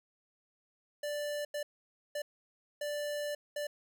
square tone bursts at uneven times, 587.3 Hz, D5, in tune, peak -35 dBFS, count 5, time 1.03-1.45 / 1.54-1.63 / 2.15-2.22 / 2.81-3.35 / 3.56-3.67 s, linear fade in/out 5 ms, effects none

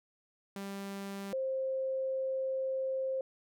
sawtooth / sine tone pair in turn, 197.5 / 528.3 Hz, G3 / C5, +13 / +17 cents, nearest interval octave + perfect fourth, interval 1704 cents, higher second, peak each -35 / -31 dBFS, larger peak second, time 0.56-1.33 / 1.33-3.21 s, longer second, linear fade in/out 2 ms, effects none

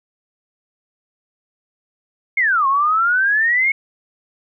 sine exponential two-way sweep, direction down then up, 2205 to 1061 to 2205 Hz, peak -13 dBFS, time 2.37-3.72 s, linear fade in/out 5 ms, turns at 2.67 s, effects none

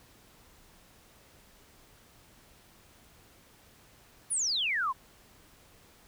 sine exponential sweep, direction down, 10430 to 970 Hz, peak -27 dBFS, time 4.3-4.93 s, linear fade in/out 20 ms, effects pink hiss -59 dBFS RMS until 6.07 s

